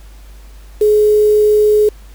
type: tone with quantisation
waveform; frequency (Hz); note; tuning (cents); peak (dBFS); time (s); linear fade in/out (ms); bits
sine; 423.1; G#4; +32; -7; 0.81-1.89; 5; 5
effects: added 50 Hz sine -34 dBFS peak until 2.14 s + pink hiss -47 dBFS RMS until 2.14 s